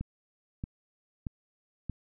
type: click train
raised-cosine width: 5 ms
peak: -22 dBFS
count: 4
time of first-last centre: 0.01-1.897 s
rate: 1.59 Hz
effects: none

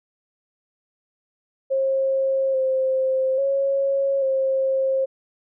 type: tone with pitch steps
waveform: sine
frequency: 536 / 525 / 549 / 533 Hz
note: C5 / C5 / C#5 / C5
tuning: +42 / +6 / -17 / +32 cents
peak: -18 dBFS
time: 1.7-5.06 s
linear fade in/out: 20 ms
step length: 840 ms
effects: none

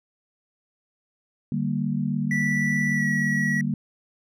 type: chord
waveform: sine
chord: G minor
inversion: second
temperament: equal with one note detuned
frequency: 149.57 / 196 / 233.1 Hz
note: D3 / G3 / Bb3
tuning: +32 / 0 / 0 cents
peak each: -27 dBFS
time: 1.52-3.74 s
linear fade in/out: 2 ms
type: tone with pitch glide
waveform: triangle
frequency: 1962 to 1925 Hz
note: B6 to B6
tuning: -12 to -45 cents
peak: -22 dBFS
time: 2.31-3.61 s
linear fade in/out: 2 ms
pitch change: -33 cents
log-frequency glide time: 2.93-3.05 s
effects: none

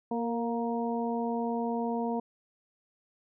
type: harmonic tone with a mistuned harmonic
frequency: 234.4 Hz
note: A#3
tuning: 10 cents sharp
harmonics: 1 / 2 / 3 / 4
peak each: -31 / -34 / -36 / -37 dBFS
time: 0.11-2.2 s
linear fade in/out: 5 ms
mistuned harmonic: 2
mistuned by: -19 cents
effects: none

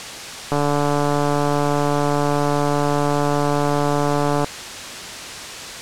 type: click train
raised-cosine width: 1 ms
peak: -6 dBFS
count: 570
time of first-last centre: 0.52-4.444 s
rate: 145 Hz
effects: white hiss -31 dBFS RMS until 5.81 s + low-pass 7000 Hz 12 dB/octave

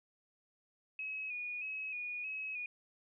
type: tone with vibrato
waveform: sine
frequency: 2507 Hz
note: D#7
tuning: 12 cents sharp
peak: -38 dBFS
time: 0.99-2.66 s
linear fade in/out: 2 ms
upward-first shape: square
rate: 1.6 Hz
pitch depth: 37 cents each way
effects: none

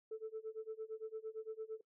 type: tone with tremolo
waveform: sine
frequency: 440 Hz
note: A4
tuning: in tune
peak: -38 dBFS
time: 0.11-1.81 s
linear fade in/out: 5 ms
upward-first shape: sine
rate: 8.8 Hz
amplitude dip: 95%
effects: noise-tail reverb RT60 0.1 s tail -23 dB re dry + tanh soft clip ceiling -37 dBFS

